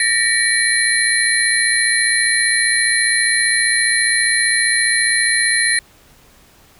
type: tone cluster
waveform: sine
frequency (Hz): 1797 / 1912 / 2281 / 4117 / 9860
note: A6 / A#6 / C#7 / C8 / D#9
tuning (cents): +36 / +43 / +49 / -29 / -17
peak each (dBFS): -20 / -18 / -23 / -21 / -18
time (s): 0-5.79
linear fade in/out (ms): 2
effects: pink hiss -49 dBFS RMS until 6.79 s